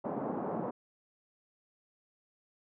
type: band-pass noise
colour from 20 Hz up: pink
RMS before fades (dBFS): -36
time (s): 0.04-0.71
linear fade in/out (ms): 10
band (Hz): 180 to 950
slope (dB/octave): 24
effects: none

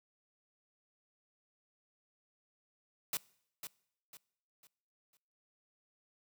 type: noise with echo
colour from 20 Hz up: white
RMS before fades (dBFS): -35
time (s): 3.13-3.17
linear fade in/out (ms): 2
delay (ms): 500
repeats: 4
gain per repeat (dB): -9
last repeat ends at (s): 5.17
effects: noise-tail reverb RT60 0.7 s tail -23 dB re dry + high-pass 80 Hz 12 dB/octave

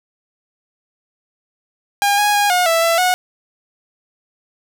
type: tone with pitch steps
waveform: sawtooth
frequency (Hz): 809 / 828 / 819 / 720 / 661 / 668 / 730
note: G#5 / G#5 / G#5 / F#5 / E5 / E5 / F#5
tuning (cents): -46 / -5 / -24 / -47 / +5 / +23 / -24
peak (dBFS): -9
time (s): 2.02-3.14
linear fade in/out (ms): 0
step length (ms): 160
effects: none

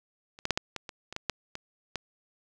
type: clicks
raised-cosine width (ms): 0.2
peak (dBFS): -30 / -13 / -7 / -9 / -17 / -22 / -23 / -16 / -10 / -20 / -15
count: 11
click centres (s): 0.389 / 0.454 / 0.507 / 0.575 / 0.763 / 0.892 / 1.126 / 1.164 / 1.297 / 1.554 / 1.957
effects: none

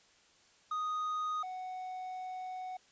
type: tone pair in turn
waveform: triangle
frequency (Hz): 1244 / 741.6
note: D#6 / F#5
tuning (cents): -1 / +4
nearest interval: major sixth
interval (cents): 895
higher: first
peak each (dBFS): -31 / -37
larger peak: first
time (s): 0.71-1.43 / 1.43-2.77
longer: second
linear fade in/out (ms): 5
effects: white hiss -65 dBFS RMS until 2.91 s + resampled to 16000 Hz

